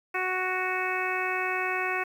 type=harmonic tone; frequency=370 Hz; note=F#4; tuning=in tune; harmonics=1 / 2 / 3 / 4 / 5 / 6 / 7; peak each=-34 / -34 / -34 / -34 / -34 / -34 / -34 dBFS; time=0.14-2.04 s; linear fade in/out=10 ms; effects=9-bit